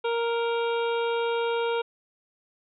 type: harmonic tone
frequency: 466.2 Hz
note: A#4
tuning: in tune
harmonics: 1 / 2 / 3 / 5 / 6 / 7 / 8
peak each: -25 / -31 / -35 / -39 / -41 / -42 / -43 dBFS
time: 0.04-1.82 s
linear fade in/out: 10 ms
effects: none